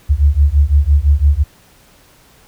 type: beating tone pair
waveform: sine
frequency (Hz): 69.3 / 75.2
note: C#2 / D2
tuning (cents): 0 / +42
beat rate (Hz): 5.9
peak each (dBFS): -11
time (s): 0.09-1.44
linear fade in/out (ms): 20
effects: pink hiss -48 dBFS RMS until 2.47 s